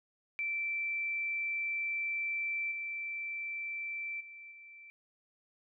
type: tone with level steps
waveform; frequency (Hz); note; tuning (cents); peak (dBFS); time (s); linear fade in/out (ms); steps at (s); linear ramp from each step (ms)
sine; 2336; D7; -10; -32 / -36 / -47 / -50; 0.39-4.9; 0; 2.71 / 4.2 / 4.51; 10
effects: none